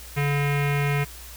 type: tone with low-pass filter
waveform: square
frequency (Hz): 143.2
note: D3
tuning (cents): -43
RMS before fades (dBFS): -23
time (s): 0.16-1.05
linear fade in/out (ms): 20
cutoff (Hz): 2300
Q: 4.3
effects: added 60 Hz sine -42 dBFS peak until 1.36 s + white hiss -43 dBFS RMS until 1.36 s